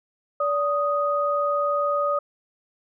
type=tone pair together; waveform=sine; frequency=577.6 / 1244.5 Hz; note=D5 / D#6; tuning=-29 / 0 cents; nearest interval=octave + minor second; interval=1329 cents; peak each=-23 / -23 dBFS; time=0.4-2.19 s; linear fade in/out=5 ms; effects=none